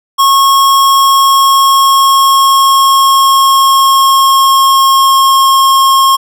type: tone with pitch glide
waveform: square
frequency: 1092 to 1078.2 Hz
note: C#6 to C#6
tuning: -26 to -48 cents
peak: -5 dBFS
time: 0.18-6.17 s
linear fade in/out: 20 ms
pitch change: -22 cents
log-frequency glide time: 0.72-5.5 s
effects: none